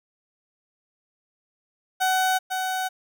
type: tone with echo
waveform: 30% pulse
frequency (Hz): 750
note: F#5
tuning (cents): +23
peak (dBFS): -17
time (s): 2-2.39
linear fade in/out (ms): 20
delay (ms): 500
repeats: 1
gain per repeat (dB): -5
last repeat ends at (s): 2.89
effects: none